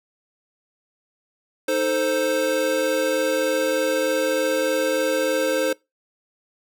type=chord; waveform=square; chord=A diminished; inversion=second; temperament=equal; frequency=311.1 / 440 / 523.3 Hz; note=Eb4 / A4 / C5; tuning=0 / 0 / 0 cents; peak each=-28 / -27 / -22 dBFS; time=1.68-5.73 s; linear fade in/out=5 ms; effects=noise-tail reverb RT60 0.2 s tail -22 dB re dry